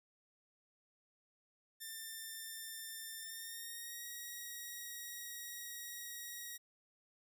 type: tone with pitch glide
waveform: 5% pulse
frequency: 1791 to 1897.5 Hz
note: A6 to A#6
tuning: +30 to +30 cents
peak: -35 dBFS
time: 1.8-6.58 s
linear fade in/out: 20 ms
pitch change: +100 cents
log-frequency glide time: 3.2-4.05 s
effects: none